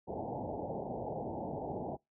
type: low-pass noise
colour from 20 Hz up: white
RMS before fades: -39 dBFS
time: 0.07-1.97 s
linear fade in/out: 20 ms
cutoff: 870 Hz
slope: 96 dB/octave
effects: noise-tail reverb RT60 0.2 s tail -26 dB re dry + high-pass 80 Hz 12 dB/octave